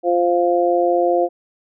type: harmonic tone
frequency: 174.61 Hz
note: F3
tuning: in tune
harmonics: 2 / 3 / 4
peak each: -18 / -18 / -18 dBFS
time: 0.03-1.29 s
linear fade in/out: 50 ms
effects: none